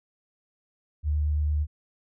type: tone with vibrato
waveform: sine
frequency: 75 Hz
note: D2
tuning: 37 cents sharp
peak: -22 dBFS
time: 1.03-1.67 s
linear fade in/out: 50 ms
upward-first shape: sine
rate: 8.8 Hz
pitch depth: 10 cents each way
effects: none